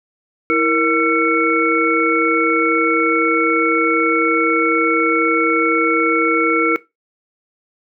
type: tone cluster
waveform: sine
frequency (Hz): 325.6 / 468 / 1350 / 2218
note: E4 / A#4 / E6 / C#7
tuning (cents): -21 / +7 / +41 / 0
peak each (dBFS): -18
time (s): 0.5-6.76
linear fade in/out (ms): 0
effects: noise-tail reverb RT60 0.2 s tail -18 dB re dry